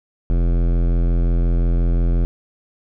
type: tone with hard clipping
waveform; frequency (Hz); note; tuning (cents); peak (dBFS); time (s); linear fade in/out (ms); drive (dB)
sine; 42.83; F1; -33; -16; 0.3-2.25; 0; 17
effects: none

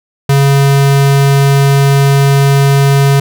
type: tone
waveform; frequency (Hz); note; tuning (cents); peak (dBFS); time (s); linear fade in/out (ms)
square; 139; C#3; +5; -6; 0.29-3.2; 5
effects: none

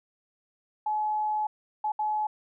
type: tone bursts at uneven times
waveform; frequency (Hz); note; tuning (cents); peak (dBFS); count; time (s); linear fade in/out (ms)
sine; 852; G#5; +44; -25; 3; 0.86-1.47 / 1.84-1.92 / 1.99-2.27; 5
effects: none

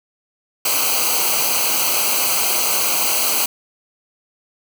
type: noise with comb filter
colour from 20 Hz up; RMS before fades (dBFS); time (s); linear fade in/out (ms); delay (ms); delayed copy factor
white; -18; 0.65-3.46; 5; 0.56; -0.85
effects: none

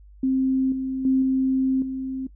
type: tone with level steps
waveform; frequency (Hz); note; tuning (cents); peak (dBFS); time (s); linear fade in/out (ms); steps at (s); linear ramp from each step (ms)
sine; 263.3; C4; +11; -18 / -24 / -16 / -18 / -26; 0.23-2.27; 5; 0.72 / 1.05 / 1.22 / 1.82; 2
effects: noise-tail reverb RT60 0.1 s tail -18 dB re dry + added 50 Hz sine -45 dBFS peak until 2.35 s

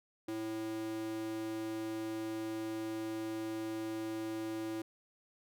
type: tone with high-pass filter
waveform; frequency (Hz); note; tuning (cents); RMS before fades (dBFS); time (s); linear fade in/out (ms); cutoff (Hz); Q
square; 110; A2; 0; -39; 0.28-4.82; 5; 290; 3.8
effects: none

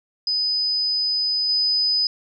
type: tone with level steps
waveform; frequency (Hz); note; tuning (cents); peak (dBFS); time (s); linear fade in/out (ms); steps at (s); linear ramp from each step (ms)
sine; 5000; D#8; +8; -19 / -17; 0.27-2.07; 2; 1.49; 2
effects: none

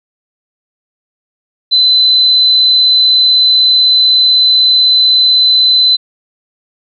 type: tone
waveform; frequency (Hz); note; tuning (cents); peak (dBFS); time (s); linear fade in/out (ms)
sine; 4031; B7; +35; -5; 1.71-5.97; 20
effects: none

